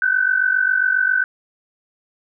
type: tone pair together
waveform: sine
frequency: 1497 / 1544.4 Hz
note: F#6 / G6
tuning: +20 / -26 cents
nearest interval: minor second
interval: 54 cents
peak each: -17 / -18 dBFS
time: 0.02-1.24 s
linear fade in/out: 2 ms
effects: none